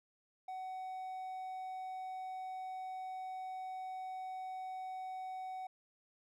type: tone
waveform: triangle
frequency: 750 Hz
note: F#5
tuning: 23 cents sharp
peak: -39 dBFS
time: 0.48-5.67 s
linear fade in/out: 5 ms
effects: none